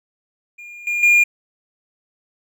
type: tone with level steps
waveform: triangle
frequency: 2416 Hz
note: D7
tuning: 48 cents sharp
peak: -33 / -17 / -8 dBFS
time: 0.58-1.24 s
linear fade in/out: 10 ms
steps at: 0.87 / 1.03 s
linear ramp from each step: 2 ms
effects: none